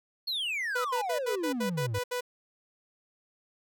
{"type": "exponential sweep", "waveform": "triangle", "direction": "down", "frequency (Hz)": [4407, 95.9], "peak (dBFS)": -28, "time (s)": [0.27, 1.99], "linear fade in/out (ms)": 10}
{"type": "tone bursts", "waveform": "sawtooth", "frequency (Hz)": 493.9, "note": "B4", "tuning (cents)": 0, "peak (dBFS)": -26, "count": 9, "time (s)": [0.75, 2.209], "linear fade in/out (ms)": 10, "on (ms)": 99, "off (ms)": 71}
{"effects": []}